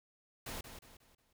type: noise with echo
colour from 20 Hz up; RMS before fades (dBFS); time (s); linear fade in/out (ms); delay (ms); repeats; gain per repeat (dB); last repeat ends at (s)
pink; -43; 0.46-0.61; 5; 180; 4; -8; 1.33
effects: none